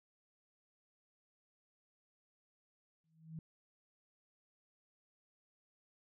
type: tone with exponential growth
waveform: sine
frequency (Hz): 160.6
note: E3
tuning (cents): -45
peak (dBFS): -40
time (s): 3.04-3.39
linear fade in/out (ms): 2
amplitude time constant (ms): 74
effects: none